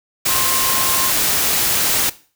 sine tone in noise, 1059 Hz, C6, 21 cents sharp, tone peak -24 dBFS, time 0.28-1.11 s, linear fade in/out 10 ms, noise white, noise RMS -17 dBFS, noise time 0.25-2.1 s, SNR -10 dB, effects noise-tail reverb RT60 0.4 s tail -18 dB re dry

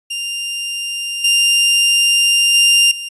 sawtooth tone with level steps, 2794 Hz, F7, in tune, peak -17 / -7 / -5 / -21 dBFS, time 0.1-3.09 s, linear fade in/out 10 ms, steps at 1.24 / 2.54 / 2.91 s, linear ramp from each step 5 ms, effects resampled to 24000 Hz

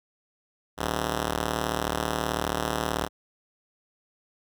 5% pulse ring-modulated tone, 113.7 Hz, A#2, 43 cents flat, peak -12 dBFS, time 0.77-3.09 s, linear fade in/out 50 ms, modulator 37.6 Hz, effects none

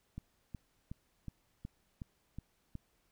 click train, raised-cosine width 5 ms, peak -30 dBFS, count 8, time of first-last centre 0.18-2.754 s, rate 2.72 Hz, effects pink hiss -75 dBFS RMS until 3.11 s

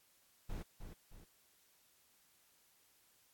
brown noise with echo, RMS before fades -42 dBFS, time 0.49-0.63 s, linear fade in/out 10 ms, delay 310 ms, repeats 2, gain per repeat -7 dB, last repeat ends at 1.25 s, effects white hiss -71 dBFS RMS until 3.33 s + AAC 64 kbps

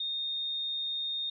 sine tone, 3678 Hz, A#7, 24 cents flat, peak -31 dBFS, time 0-1.3 s, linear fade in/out 5 ms, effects none

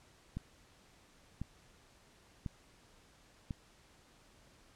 click train, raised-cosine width 5 ms, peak -26 dBFS, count 4, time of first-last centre 0.37-3.508 s, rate 0.956 Hz, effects pink hiss -64 dBFS RMS until 4.75 s + low-pass 9000 Hz 12 dB/octave

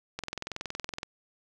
click train, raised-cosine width 0.2 ms, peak -17 dBFS, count 19, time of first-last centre 0.19-1.031 s, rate 21.4 Hz, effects none

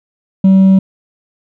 triangle tone with hard clipping, 191.5 Hz, G3, 40 cents flat, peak -3 dBFS, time 0.44-0.79 s, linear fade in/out 5 ms, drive 1 dB, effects none

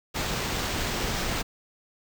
pink noise with sample-and-hold, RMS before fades -29 dBFS, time 0.14-1.43 s, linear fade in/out 20 ms, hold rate 11025 Hz, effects none

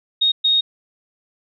sine tone bursts at uneven times, 3729 Hz, A#7, in tune, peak -13 dBFS, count 2, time 0.21-0.32 / 0.44-0.61 s, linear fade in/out 10 ms, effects none

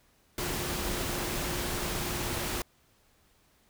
sine tone in noise, 354.6 Hz, F4, 26 cents sharp, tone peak -41 dBFS, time 0.38-2.62 s, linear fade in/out 2 ms, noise pink, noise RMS -33 dBFS, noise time 0.38-2.62 s, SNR -11 dB, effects pink hiss -66 dBFS RMS until 3.69 s

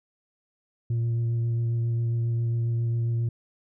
sine tone with vibrato, 116.54 Hz, A#2, in tune, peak -20 dBFS, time 0.9-3.29 s, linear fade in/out 5 ms, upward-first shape triangle, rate 7.4 Hz, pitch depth 15 cents each way, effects tanh soft clip ceiling -22 dBFS

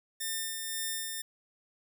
5% pulse tone with tremolo, 1800 Hz, A6, 39 cents sharp, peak -21 dBFS, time 0.2-1.22 s, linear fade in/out 10 ms, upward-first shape sine, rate 1.9 Hz, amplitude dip 35%, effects none

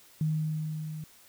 sine tone with level ramp, 155.56 Hz, D#3, in tune, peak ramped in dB -24 to -36 dBFS, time 0.21-1.04 s, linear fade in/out 2 ms, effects white hiss -57 dBFS RMS until 1.28 s

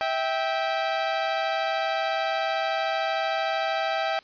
sawtooth tone pair together, 651.1 / 784 Hz, E5 / G5, -22 / 0 cents, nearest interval minor third, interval 322 cents, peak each -23 dBFS, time 0.01-4.19 s, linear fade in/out 0 ms, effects white hiss -54 dBFS RMS until 4.23 s + resampled to 11025 Hz

